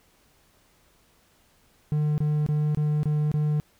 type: tone bursts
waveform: triangle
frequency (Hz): 150.4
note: D3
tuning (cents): +42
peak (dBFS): -19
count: 6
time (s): 1.92-3.6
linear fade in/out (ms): 0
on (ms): 260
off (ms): 24
effects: pink hiss -62 dBFS RMS until 3.79 s